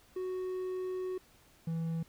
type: tone pair in turn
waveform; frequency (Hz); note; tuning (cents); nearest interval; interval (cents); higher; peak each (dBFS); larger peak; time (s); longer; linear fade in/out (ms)
triangle; 370 / 164.25; F#4 / E3; 0 / -6; octave + major second; 1406; first; -32 / -30; second; 0.16-1.18 / 1.67-2.03; first; 5
effects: pink hiss -63 dBFS RMS until 2.08 s